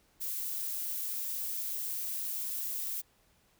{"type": "noise", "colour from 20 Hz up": "violet", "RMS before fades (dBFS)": -36, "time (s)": [0.2, 3.02], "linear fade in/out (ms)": 20, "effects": ["pink hiss -68 dBFS RMS until 3.59 s"]}